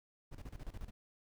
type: noise with tremolo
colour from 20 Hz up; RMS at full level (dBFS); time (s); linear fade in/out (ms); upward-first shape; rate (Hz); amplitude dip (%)
brown; -44; 0.31-0.91; 20; square; 14; 80
effects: none